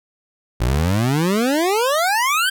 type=exponential sweep; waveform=25% pulse; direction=up; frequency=55 to 1601 Hz; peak=-12 dBFS; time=0.6-2.5 s; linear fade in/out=10 ms; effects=none